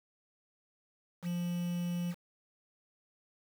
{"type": "tone with quantisation", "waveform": "triangle", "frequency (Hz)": 174.61, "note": "F3", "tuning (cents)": 0, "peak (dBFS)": -30, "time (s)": [1.22, 2.15], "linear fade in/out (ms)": 50, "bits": 8, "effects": []}